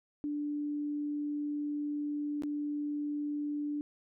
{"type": "tone with dropouts", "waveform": "sine", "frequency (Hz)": 293.7, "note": "D4", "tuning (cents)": 0, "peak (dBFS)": -32, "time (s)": [0.24, 3.81], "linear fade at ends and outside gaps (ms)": 0, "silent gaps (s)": [2.422, 2.435], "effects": []}